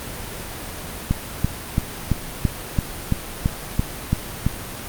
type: click train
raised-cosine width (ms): 5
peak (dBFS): -5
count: 11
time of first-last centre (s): 1.11-4.466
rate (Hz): 2.98
effects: pink hiss -32 dBFS RMS until 4.88 s + Opus 32 kbps